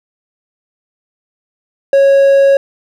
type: tone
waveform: triangle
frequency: 551 Hz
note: C#5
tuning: 11 cents flat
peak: -3 dBFS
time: 1.93-2.57 s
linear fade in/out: 2 ms
effects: none